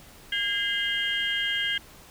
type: tone cluster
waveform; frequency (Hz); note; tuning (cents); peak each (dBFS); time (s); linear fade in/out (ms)
sine; 1624 / 2074 / 2855 / 3190; G#6 / C7 / F7 / G7; -39 / -16 / +37 / +30; -29 / -31 / -31 / -28; 0.32-1.78; 5
effects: tanh soft clip ceiling -16 dBFS + pink hiss -50 dBFS RMS until 2.1 s